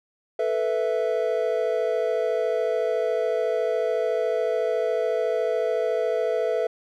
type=chord; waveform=triangle; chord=A suspended second; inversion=none; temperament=equal; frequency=440 / 493.9 / 659.3 Hz; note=A4 / B4 / E5; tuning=0 / 0 / 0 cents; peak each=-24 dBFS; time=0.39-6.67 s; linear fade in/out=5 ms; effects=none